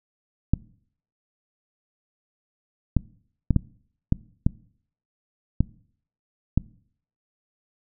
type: clicks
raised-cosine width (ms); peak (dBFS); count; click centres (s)
5; -6; 8; 0.536 / 2.967 / 3.507 / 3.563 / 4.124 / 4.465 / 5.606 / 6.576
effects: noise-tail reverb RT60 0.6 s tail -22 dB re dry